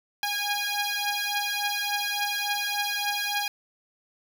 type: beating tone pair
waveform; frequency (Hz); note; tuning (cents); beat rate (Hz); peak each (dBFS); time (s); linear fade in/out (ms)
10% pulse; 818 / 821.5; G#5 / G#5; -26 / -19; 3.5; -21; 0.23-3.48; 2
effects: none